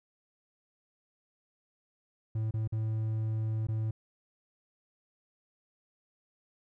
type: tone with dropouts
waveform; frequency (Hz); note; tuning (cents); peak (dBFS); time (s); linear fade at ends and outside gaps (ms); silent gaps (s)
triangle; 110; A2; 0; -27; 2.35-3.91; 5; 2.51-2.539 / 2.676-2.723 / 3.67-3.685
effects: none